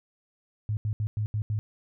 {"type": "tone bursts at uneven times", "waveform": "sine", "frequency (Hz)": 106.4, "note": "G#2", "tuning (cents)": 42, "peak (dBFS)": -25, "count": 6, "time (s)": [[0.69, 0.77], [0.85, 0.93], [1, 1.07], [1.17, 1.26], [1.34, 1.42], [1.5, 1.59]], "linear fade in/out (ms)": 0, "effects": []}